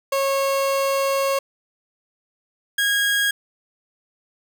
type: tone pair in turn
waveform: 30% pulse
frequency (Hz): 547 / 1639.1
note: C#5 / G#6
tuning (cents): -23 / -23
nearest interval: octave + perfect fifth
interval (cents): 1900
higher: second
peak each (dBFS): -16 / -15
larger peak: second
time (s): 0.12-1.39 / 2.78-3.31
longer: first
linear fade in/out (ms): 5
effects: none